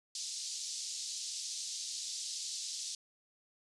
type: band-pass noise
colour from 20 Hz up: white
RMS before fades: -41 dBFS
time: 0.15-2.95 s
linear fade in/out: 2 ms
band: 4100 to 7000 Hz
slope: 24 dB/octave
effects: resampled to 24000 Hz